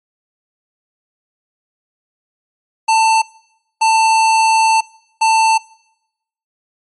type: tone bursts at uneven times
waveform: square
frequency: 890 Hz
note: A5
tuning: 20 cents sharp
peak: -10 dBFS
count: 3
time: 2.88-3.22 / 3.81-4.81 / 5.21-5.58 s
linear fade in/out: 10 ms
effects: noise-tail reverb RT60 0.9 s tail -24 dB re dry + MP3 48 kbps